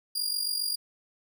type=tone with amplitude modulation; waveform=sawtooth; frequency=4819 Hz; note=D8; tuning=44 cents sharp; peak=-22 dBFS; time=0.15-0.76 s; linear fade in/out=10 ms; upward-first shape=sine; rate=47.4 Hz; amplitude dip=65%; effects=none

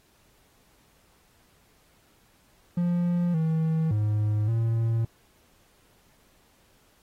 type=tone with pitch steps; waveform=triangle; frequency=174.7 / 160.3 / 105.8 / 114.2 Hz; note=F3 / E3 / G#2 / A#2; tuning=+1 / -48 / +33 / -35 cents; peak=-20 dBFS; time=2.77-5.05 s; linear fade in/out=5 ms; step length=570 ms; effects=pink hiss -63 dBFS RMS until 7.02 s + AAC 48 kbps

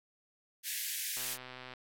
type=band-pass noise; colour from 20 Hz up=white; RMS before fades=-38 dBFS; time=0.63-1.38 s; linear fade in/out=50 ms; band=1600 to 16000 Hz; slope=96 dB/octave
type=click train; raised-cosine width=0.3 ms; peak=-30 dBFS; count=73; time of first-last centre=1.17-1.737 s; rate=127 Hz
effects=none

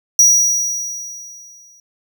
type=tone with exponential decay; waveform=square; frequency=5790 Hz; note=F#8; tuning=38 cents flat; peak=-6 dBFS; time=0.19-1.8 s; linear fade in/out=2 ms; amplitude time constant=350 ms; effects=none

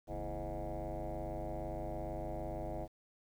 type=tone with frequency modulation; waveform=sine; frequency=328.4 Hz; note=E4; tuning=6 cents flat; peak=-36 dBFS; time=0.07-2.88 s; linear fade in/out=50 ms; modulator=97.6 Hz; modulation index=4.3; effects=tanh soft clip ceiling -35 dBFS + 11-bit

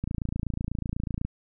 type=click train; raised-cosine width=5 ms; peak=-17 dBFS; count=35; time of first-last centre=0.04-1.25 s; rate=28.1 Hz; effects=none

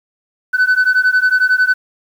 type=beating tone pair; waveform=sine; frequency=1500 / 1511 Hz; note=F#6 / F#6; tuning=+23 / +36 cents; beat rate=11 Hz; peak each=-11 dBFS; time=0.53-1.74 s; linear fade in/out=20 ms; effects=tanh soft clip ceiling -7 dBFS + 7-bit

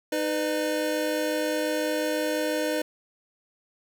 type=tone cluster; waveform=square; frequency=309.2 / 499.2 / 605 Hz; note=D#4 / B4 / D#5; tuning=-11 / +19 / -49 cents; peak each=-30 dBFS; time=0.12-2.82 s; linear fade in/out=5 ms; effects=none

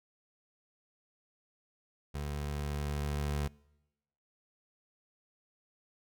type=tone with level ramp; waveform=25% pulse; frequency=72.8 Hz; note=D2; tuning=15 cents flat; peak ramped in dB=-32 to -27 dBFS; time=2.14-3.48 s; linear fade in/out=10 ms; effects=noise-tail reverb RT60 1.0 s tail -25 dB re dry

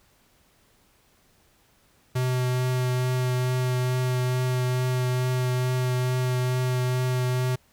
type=tone with vibrato; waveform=square; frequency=126.6 Hz; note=B2; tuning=43 cents sharp; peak=-23 dBFS; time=2.15-7.56 s; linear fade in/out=10 ms; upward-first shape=triangle; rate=2.3 Hz; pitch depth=12 cents each way; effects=pink hiss -62 dBFS RMS until 7.72 s

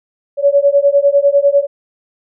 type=beating tone pair; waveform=sine; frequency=560 / 570 Hz; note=C#5 / C#5; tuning=+18 / +48 cents; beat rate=10 Hz; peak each=-11 dBFS; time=0.37-1.67 s; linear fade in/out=50 ms; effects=none

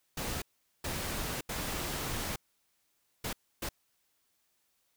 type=noise bursts at uneven times; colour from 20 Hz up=pink; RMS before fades=-36 dBFS; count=5; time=0.17-0.42 / 0.84-1.41 / 1.49-2.36 / 3.24-3.33 / 3.62-3.69 s; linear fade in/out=5 ms; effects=white hiss -75 dBFS RMS until 4.96 s

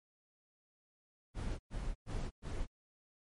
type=noise bursts; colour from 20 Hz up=brown; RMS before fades=-38 dBFS; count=4; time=1.34-2.67 s; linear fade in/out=50 ms; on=250 ms; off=110 ms; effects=MP3 48 kbps

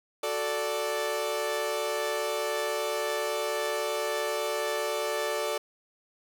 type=chord; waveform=sawtooth; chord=D major; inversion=first; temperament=equal; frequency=370 / 440 / 587.3 Hz; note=F#4 / A4 / D5; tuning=0 / 0 / 0 cents; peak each=-33 / -28 / -27 dBFS; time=0.23-5.58 s; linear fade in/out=5 ms; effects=none

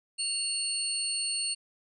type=tone cluster; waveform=sine; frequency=2777 / 4385 / 8760 Hz; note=F7 / C#8 / C#9; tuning=-10 / -20 / -22 cents; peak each=-36 / -32 / -32 dBFS; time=0.18-1.55 s; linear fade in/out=20 ms; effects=none

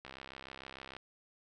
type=click train; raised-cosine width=0.3 ms; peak=-30 dBFS; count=62; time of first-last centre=0.05-0.966 s; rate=66.6 Hz; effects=none

